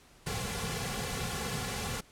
pink noise with comb filter, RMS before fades -35 dBFS, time 0.26-2.01 s, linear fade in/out 10 ms, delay 3.2 ms, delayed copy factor -0.9, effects pink hiss -59 dBFS RMS until 2.11 s + low-pass 11000 Hz 12 dB/octave

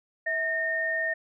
sine tone pair together, 648 / 1832.8 Hz, E5 / A#6, -30 / -30 cents, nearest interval octave + tritone, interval 1800 cents, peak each -32 / -26 dBFS, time 0.26-1.14 s, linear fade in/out 10 ms, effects none

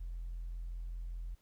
sine tone, 42.54 Hz, F1, 45 cents flat, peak -37 dBFS, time 0-1.35 s, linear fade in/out 10 ms, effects tanh soft clip ceiling -36 dBFS + pink hiss -73 dBFS RMS until 1.41 s

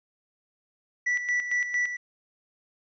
triangle tone with tremolo, 1961 Hz, B6, 13 cents flat, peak -21 dBFS, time 1.06-1.97 s, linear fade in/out 10 ms, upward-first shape square, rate 4.4 Hz, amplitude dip 60%, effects resampled to 16000 Hz

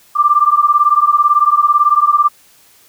sine beating tone pair, 1174.7 / 1192.7 Hz, D6 / D6, 0 / +26 cents, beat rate 18 Hz, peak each -11 dBFS, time 0.15-2.29 s, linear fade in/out 20 ms, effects white hiss -48 dBFS RMS until 2.88 s

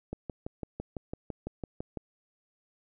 click train, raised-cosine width 2 ms, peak -22 dBFS, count 12, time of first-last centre 0.13-1.973 s, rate 5.97 Hz, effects none

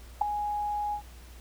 sine tone with ADSR envelope, 830.6 Hz, G#5, in tune, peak -16 dBFS, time 0.21-1.02 s, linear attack 7 ms, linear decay 4 ms, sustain -12 dB, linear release 87 ms, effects added 60 Hz sine -46 dBFS peak until 1.4 s + pink hiss -54 dBFS RMS until 1.4 s

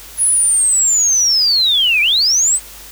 sine linear two-way sweep, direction down then up, 10548 to 2307 to 8440 Hz, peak -10 dBFS, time 0.17-2.6 s, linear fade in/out 50 ms, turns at 2.01 s, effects added 50 Hz sine -42 dBFS peak until 2.91 s + white hiss -36 dBFS RMS until 2.91 s

